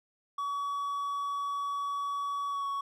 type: tone with pitch glide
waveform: triangle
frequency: 1133 to 1116.1 Hz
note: C#6 to C#6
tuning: +37 to +11 cents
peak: -29 dBFS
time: 0.38-2.81 s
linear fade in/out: 5 ms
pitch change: -26 cents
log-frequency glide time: 2.48-2.67 s
effects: none